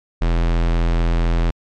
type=tone; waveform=square; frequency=42.14 Hz; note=E1; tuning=39 cents sharp; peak=-15 dBFS; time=0.21-1.51 s; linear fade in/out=10 ms; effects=low-pass 4000 Hz 12 dB/octave + MP3 64 kbps

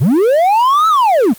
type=linear two-way sweep; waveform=triangle; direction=up then down; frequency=99.2 to 1329 to 181 Hz; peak=-6 dBFS; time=0-1.34 s; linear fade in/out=20 ms; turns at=0.88 s; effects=white hiss -38 dBFS RMS until 1.38 s + Opus 24 kbps

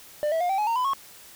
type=tone with pitch steps; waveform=triangle; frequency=597 / 651 / 710 / 774.2 / 844.3 / 920.7 / 1004 / 1094.9 Hz; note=D5 / E5 / F5 / G5 / G#5 / A#5 / B5 / C#6; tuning=+28 / -22 / +28 / -22 / +28 / -22 / +28 / -22 cents; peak=-20 dBFS; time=0.23-0.934 s; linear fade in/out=0 ms; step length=88 ms; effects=white hiss -48 dBFS RMS until 1.35 s

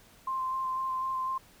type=tone with vibrato; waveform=sine; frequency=1046.5 Hz; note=C6; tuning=in tune; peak=-29 dBFS; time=0.27-1.38 s; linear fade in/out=5 ms; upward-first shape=square; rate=4 Hz; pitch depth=11 cents each way; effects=pink hiss -58 dBFS RMS until 1.6 s

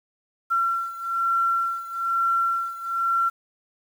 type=beating tone pair; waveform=sine; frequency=1360 / 1361.1 Hz; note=F6 / F6; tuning=-46 / -45 cents; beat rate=1.1 Hz; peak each=-23 / -26 dBFS; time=0.5-3.3 s; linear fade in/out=20 ms; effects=8-bit

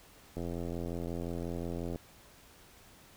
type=click train; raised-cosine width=2 ms; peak=-25 dBFS; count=137; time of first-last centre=0.37-1.959 s; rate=85.6 Hz; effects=pink hiss -58 dBFS RMS until 3.16 s

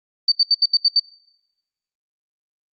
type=tone bursts; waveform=sine; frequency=4585 Hz; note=D8; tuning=42 cents flat; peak=-11 dBFS; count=7; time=0.28-0.997 s; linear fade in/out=5 ms; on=39 ms; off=74 ms; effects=noise-tail reverb RT60 1.0 s tail -23 dB re dry + Opus 32 kbps

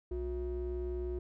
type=ring-modulated tone; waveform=triangle; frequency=148.9 Hz; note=D3; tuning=24 cents sharp; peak=-29 dBFS; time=0.11-1.19 s; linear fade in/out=5 ms; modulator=212 Hz; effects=none

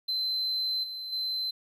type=tone with level steps; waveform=triangle; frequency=4073 Hz; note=C8; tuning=47 cents flat; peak=-25 / -34 / -27 dBFS; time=0.08-1.51 s; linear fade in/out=10 ms; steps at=0.83 / 1.12 s; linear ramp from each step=10 ms; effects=tanh soft clip ceiling -22 dBFS

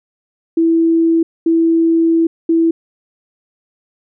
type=tone bursts at uneven times; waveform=sine; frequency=329.6 Hz; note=E4; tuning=in tune; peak=-9 dBFS; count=3; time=0.57-1.23 / 1.46-2.27 / 2.49-2.71 s; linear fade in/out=5 ms; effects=none

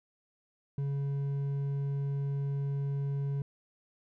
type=tone with hard clipping; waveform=triangle; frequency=140 Hz; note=C#3; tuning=18 cents sharp; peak=-31 dBFS; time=0.78-3.42 s; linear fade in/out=2 ms; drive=7 dB; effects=none

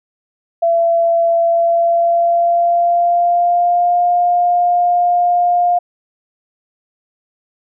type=tone with pitch glide; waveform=sine; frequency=674 to 705.9 Hz; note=E5 to F5; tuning=+38 to +18 cents; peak=-10 dBFS; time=0.62-5.79 s; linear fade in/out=10 ms; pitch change=+80 cents; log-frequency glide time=1.37-4.02 s; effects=none

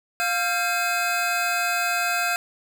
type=tone cluster; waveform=square; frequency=703 / 1375 / 1593 / 2546 Hz; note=F5 / F6 / G6 / D#7; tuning=+11 / -27 / +27 / +39 cents; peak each=-28 dBFS; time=0.2-2.36 s; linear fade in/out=0 ms; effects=none

